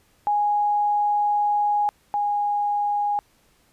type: tone pair in turn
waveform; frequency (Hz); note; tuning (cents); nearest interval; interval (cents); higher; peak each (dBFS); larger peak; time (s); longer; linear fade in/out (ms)
sine; 828 / 823.3; G#5 / G#5; -5 / -15; unison; 10; first; -18 / -20; first; 0.27-1.89 / 2.14-3.19; first; 0
effects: pink hiss -61 dBFS RMS until 3.72 s + resampled to 32000 Hz